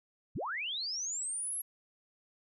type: linear sweep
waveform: sine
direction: up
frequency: 34.1 to 11420 Hz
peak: -34 dBFS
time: 0.35-1.62 s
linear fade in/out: 10 ms
effects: none